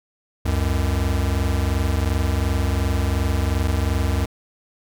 square tone pair together, 68 / 90.77 Hz, C#2 / F#2, -33 / -33 cents, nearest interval perfect fourth, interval 500 cents, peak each -22 dBFS, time 0.45-4.26 s, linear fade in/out 10 ms, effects none

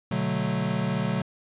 square chord, B minor seventh, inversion none, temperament equal, 123.47 / 146.83 / 185 / 220 Hz, B2 / D3 / F#3 / A3, 0 / 0 / 0 / 0 cents, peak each -32 / -31 / -29 / -32 dBFS, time 0.11-1.22 s, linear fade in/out 5 ms, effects resampled to 8000 Hz

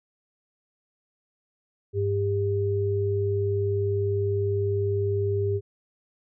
sine tone pair together, 100 / 400 Hz, G2 / G4, +35 / +35 cents, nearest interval 2 octaves, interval 2400 cents, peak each -25 dBFS, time 1.93-5.61 s, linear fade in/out 50 ms, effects none

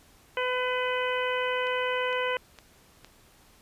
harmonic tone, 503 Hz, B4, 32 cents sharp, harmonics 1 / 2 / 3 / 4 / 5 / 6, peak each -29 / -32 / -34 / -35 / -36 / -37 dBFS, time 0.37-2.37 s, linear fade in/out 2 ms
click train, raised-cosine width 0.2 ms, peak -28 dBFS, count 4, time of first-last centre 1.67-3.046 s, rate 2.18 Hz
effects pink hiss -58 dBFS RMS until 3.61 s + resampled to 32000 Hz

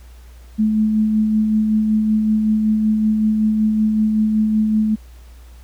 sine tone with tremolo, 216 Hz, A3, 32 cents flat, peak -12 dBFS, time 0.58-4.96 s, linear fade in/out 20 ms, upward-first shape sine, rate 5.3 Hz, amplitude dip 30%, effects added 60 Hz sine -38 dBFS peak until 5.63 s + pink hiss -52 dBFS RMS until 5.63 s

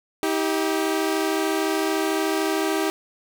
sawtooth tone pair together, 318.4 / 392 Hz, D#4 / G4, +40 / 0 cents, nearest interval major third, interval 360 cents, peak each -20 dBFS, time 0.23-2.9 s, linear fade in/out 0 ms, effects none

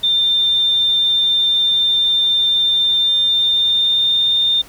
sine tone with pitch glide, 3594 to 3619 Hz, A7 to A7, +36 to +48 cents, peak -12 dBFS, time 0.03-4.62 s, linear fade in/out 10 ms, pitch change +12 cents, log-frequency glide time 2.89-4.11 s, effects pink hiss -42 dBFS RMS until 4.68 s

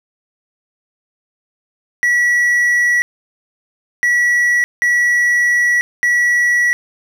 triangle tone bursts at uneven times, 1938 Hz, B6, 33 cents flat, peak -9 dBFS, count 4, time 2.03-3.02 / 4.03-4.64 / 4.82-5.81 / 6.03-6.73 s, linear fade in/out 0 ms, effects none

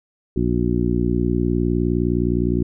harmonic tone, 59.7 Hz, A#1, 42 cents sharp, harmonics 1 / 2 / 3 / 4 / 5 / 6, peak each -24 / -24 / -24 / -24 / -24 / -24 dBFS, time 0.36-2.63 s, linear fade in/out 5 ms, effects none

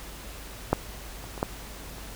clicks, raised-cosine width 1 ms, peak -6 / -28 / -23 / -10 / -28 dBFS, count 5, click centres 0.73 / 1.241 / 1.378 / 1.429 / 1.983 s, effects added 50 Hz sine -43 dBFS peak until 2.15 s + pink hiss -43 dBFS RMS until 2.15 s

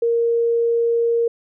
sine tone, 466.2 Hz, A#4, in tune, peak -15 dBFS, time 0.02-1.28 s, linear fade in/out 5 ms, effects none

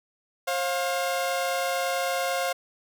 sawtooth tone pair together, 536 / 705 Hz, C5 / F5, +42 / +16 cents, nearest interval perfect fourth, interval 474 cents, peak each -24 dBFS, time 0.47-2.53 s, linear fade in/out 10 ms, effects none

